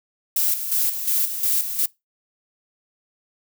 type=noise with tremolo; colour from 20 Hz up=violet; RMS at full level=-20 dBFS; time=0.36-1.86 s; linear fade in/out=5 ms; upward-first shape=square; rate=2.8 Hz; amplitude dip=60%; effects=noise-tail reverb RT60 0.2 s tail -22 dB re dry